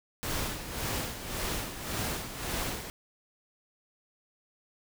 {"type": "noise with tremolo", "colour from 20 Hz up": "pink", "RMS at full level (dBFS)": -32, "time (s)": [0.23, 2.9], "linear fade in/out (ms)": 0, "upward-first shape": "sine", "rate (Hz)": 1.8, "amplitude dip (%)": 65, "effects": []}